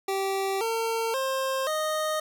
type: tone with pitch steps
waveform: 25% pulse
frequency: 388.5 / 454.1 / 530.7 / 620.3 Hz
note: G4 / A#4 / C5 / D#5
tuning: -16 / -45 / +24 / -5 cents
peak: -22 dBFS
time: 0.08-2.2 s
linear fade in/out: 5 ms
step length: 530 ms
effects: none

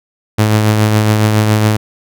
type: tone with tremolo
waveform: sawtooth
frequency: 107.3 Hz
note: A2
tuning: 43 cents flat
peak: -3 dBFS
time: 0.38-1.77 s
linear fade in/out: 10 ms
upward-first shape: triangle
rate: 7.2 Hz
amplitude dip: 40%
effects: none

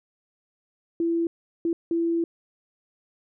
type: tone bursts at uneven times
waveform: sine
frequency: 335.1 Hz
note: E4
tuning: 29 cents sharp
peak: -21 dBFS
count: 3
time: 1-1.27 / 1.65-1.73 / 1.91-2.24 s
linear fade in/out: 2 ms
effects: none

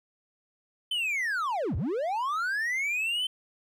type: linear two-way sweep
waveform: triangle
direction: down then up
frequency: 3100 to 61.74 to 3100 Hz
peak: -25 dBFS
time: 0.91-3.27 s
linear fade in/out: 5 ms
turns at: 1.76 s
effects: none

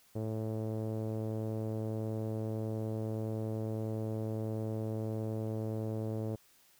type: tone with low-pass filter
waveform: sawtooth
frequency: 109.8 Hz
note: A2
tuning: 3 cents flat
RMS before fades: -36 dBFS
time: 0.15-6.36 s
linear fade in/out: 10 ms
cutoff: 520 Hz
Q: 2
effects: white hiss -65 dBFS RMS until 6.79 s

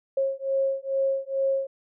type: beating tone pair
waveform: sine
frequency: 540 / 542.3 Hz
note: C#5 / C#5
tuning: -45 / -38 cents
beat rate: 2.3 Hz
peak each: -26 dBFS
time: 0.17-1.67 s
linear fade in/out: 5 ms
effects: none

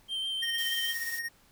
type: tone with vibrato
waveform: triangle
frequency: 3136 Hz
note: G7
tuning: in tune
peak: -29 dBFS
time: 0.08-0.95 s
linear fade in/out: 50 ms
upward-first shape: sine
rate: 6.4 Hz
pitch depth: 16 cents each way
type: tone with tremolo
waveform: square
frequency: 1857 Hz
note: A#6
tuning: 7 cents flat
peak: -31 dBFS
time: 0.42-1.29 s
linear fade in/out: 10 ms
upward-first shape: triangle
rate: 17 Hz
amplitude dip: 65%
type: noise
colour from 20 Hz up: blue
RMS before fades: -40 dBFS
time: 0.58-1.19 s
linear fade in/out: 2 ms
effects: pink hiss -62 dBFS RMS until 1.51 s

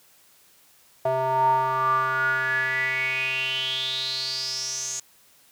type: tone with band-pass filter sweep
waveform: square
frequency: 130.9 Hz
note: C3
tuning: 1 cent sharp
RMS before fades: -25 dBFS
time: 1.05-5 s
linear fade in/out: 5 ms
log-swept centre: 720 to 6800 Hz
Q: 9.7
effects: white hiss -57 dBFS RMS until 5.51 s + high-pass 60 Hz 12 dB/octave

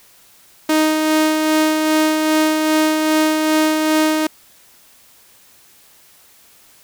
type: tone with tremolo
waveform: sawtooth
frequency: 311.3 Hz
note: D#4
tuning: 1 cent sharp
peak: -8 dBFS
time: 0.69-4.27 s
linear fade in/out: 5 ms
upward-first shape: sine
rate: 2.5 Hz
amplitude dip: 35%
effects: white hiss -49 dBFS RMS until 6.83 s

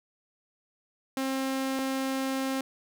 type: tone pair in turn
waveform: sawtooth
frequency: 266.4 / 266.4 Hz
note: C4 / C4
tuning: +31 / +31 cents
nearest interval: unison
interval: 0 cents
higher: neither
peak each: -24 dBFS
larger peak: neither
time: 1.17-1.79 / 1.79-2.61 s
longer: second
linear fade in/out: 2 ms
effects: none

